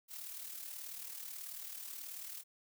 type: noise with amplitude modulation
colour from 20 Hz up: blue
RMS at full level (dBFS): -44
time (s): 0.08-2.44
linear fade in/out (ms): 50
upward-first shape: sine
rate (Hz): 38.4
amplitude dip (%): 55
effects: none